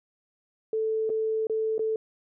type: tone with dropouts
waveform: sine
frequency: 440 Hz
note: A4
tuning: in tune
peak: -24 dBFS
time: 0.73-1.96 s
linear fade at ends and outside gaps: 2 ms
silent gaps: 1.094-1.1 / 1.47-1.497 / 1.781-1.793 s
effects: none